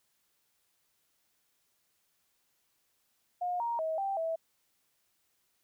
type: tone with pitch steps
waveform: sine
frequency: 715 / 937 / 639 / 784 / 653 Hz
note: F5 / A#5 / D#5 / G5 / E5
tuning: +41 / +9 / +46 / 0 / -17 cents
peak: -30 dBFS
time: 3.41-4.36 s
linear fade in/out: 10 ms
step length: 190 ms
effects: white hiss -75 dBFS RMS until 5.63 s